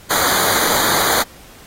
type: noise with comb filter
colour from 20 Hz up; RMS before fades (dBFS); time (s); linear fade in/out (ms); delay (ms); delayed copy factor
pink; -17; 0.1-1.23; 10; 0.37; -0.95
effects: pink hiss -43 dBFS RMS until 1.66 s + AAC 48 kbps